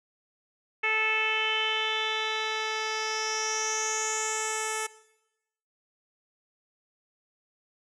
10% pulse tone with low-pass filter sweep, 437.3 Hz, A4, 11 cents flat, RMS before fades -29 dBFS, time 0.83-4.87 s, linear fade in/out 10 ms, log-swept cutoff 2400 to 8900 Hz, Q 6.1, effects noise-tail reverb RT60 0.9 s tail -18 dB re dry

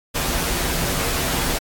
pink noise with comb filter, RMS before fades -22 dBFS, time 0.14-1.59 s, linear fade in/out 20 ms, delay 9.6 ms, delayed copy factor -0.55, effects AAC 64 kbps

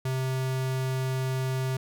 square tone, 130.81 Hz, C3, in tune, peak -27 dBFS, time 0.05-1.77 s, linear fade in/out 5 ms, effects none

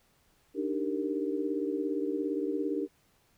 sine chord, Eb major seventh, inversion third, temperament equal with one note detuned, 293.7 / 311.1 / 392 / 463.5 Hz, D4 / Eb4 / G4 / Bb4, 0 / 0 / 0 / -10 cents, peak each -33 / -36 / -34 / -36 dBFS, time 0.54-2.88 s, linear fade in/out 50 ms, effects pink hiss -68 dBFS RMS until 3.37 s

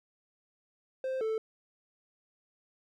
triangle tone pair in turn, 523.3 / 440.9 Hz, C5 / A4, 0 / +4 cents, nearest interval minor third, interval 296 cents, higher first, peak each -29 / -27 dBFS, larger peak second, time 1.04-1.21 / 1.21-1.38 s, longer neither, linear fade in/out 2 ms, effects none

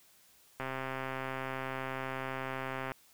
click train, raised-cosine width 0.5 ms, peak -22 dBFS, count 307, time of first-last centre 0.6-2.918 s, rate 132 Hz, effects white hiss -63 dBFS RMS until 3.13 s

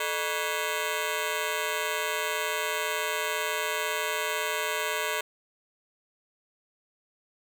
10% pulse ring-modulated tone, 522 Hz, C5, 4 cents flat, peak -16 dBFS, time 0-5.21 s, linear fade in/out 5 ms, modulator 83.9 Hz, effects none

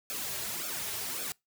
white noise with flanger, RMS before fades -36 dBFS, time 0.1-1.32 s, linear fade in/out 0 ms, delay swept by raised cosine 1 to 4.1 ms, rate 1.8 Hz, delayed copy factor -0.85, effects noise-tail reverb RT60 0.2 s tail -25 dB re dry

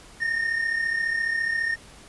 triangle tone pair together, 1800 / 1834.6 Hz, A6 / A#6, +39 / -28 cents, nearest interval unison, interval 33 cents, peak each -29 / -22 dBFS, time 0.2-1.76 s, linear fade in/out 20 ms, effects pink hiss -48 dBFS RMS until 2.08 s + resampled to 24000 Hz

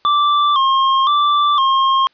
square tone with vibrato, 1119 Hz, C#6, 16 cents sharp, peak -12 dBFS, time 0.05-2.07 s, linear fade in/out 0 ms, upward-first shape square, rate 0.98 Hz, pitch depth 78 cents each way, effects white hiss -57 dBFS RMS until 2.13 s + resampled to 11025 Hz

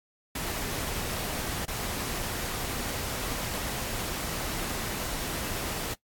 pink noise with dropouts, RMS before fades -33 dBFS, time 0.35-5.94 s, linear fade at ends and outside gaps 5 ms, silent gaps 1.652-1.679 s, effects noise-tail reverb RT60 0.1 s tail -18 dB re dry + AAC 64 kbps

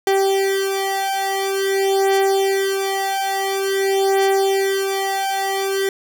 30% pulse beating tone pair, 389.2 / 389.68 Hz, G4 / G4, -12 / -10 cents, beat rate 0.48 Hz, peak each -17 dBFS, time 0.07-5.89 s, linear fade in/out 2 ms, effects none

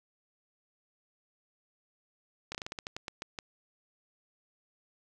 slowing click train, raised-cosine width 0.2 ms, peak -20 dBFS, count 12, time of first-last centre 2.52-3.388 s, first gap 27 ms, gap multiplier 1.2, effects none

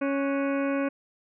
harmonic tone with a mistuned harmonic, 277.2 Hz, C#4, in tune, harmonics 1 / 2 / 3 / 4 / 5 / 6 / 7 / 8 / 9 / 10, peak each -26 / -29 / -44 / -37 / -38 / -45 / -47 / -43 / -42 / -54 dBFS, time 0.01-0.89 s, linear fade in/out 10 ms, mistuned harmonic 5, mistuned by +110 cents, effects none

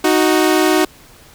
sawtooth tone pair together, 310.6 / 370 Hz, D#4 / F#4, -3 / 0 cents, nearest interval minor third, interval 303 cents, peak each -10 dBFS, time 0.04-0.85 s, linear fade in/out 5 ms, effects pink hiss -44 dBFS RMS until 1.34 s

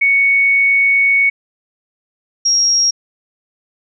sine tone pair in turn, 2223 / 5602 Hz, C#7 / F8, +4 / +4 cents, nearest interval octave + major third, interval 1600 cents, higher second, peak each -9 / -10 dBFS, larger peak first, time 0.01-1.3 / 2.45-2.91 s, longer first, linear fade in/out 10 ms, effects none

